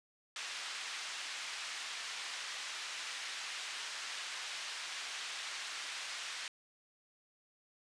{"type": "band-pass noise", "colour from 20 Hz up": "pink", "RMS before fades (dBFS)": -43, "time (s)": [0.36, 6.48], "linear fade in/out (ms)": 2, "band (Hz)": [1700, 5900], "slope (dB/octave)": 12, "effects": ["resampled to 22050 Hz"]}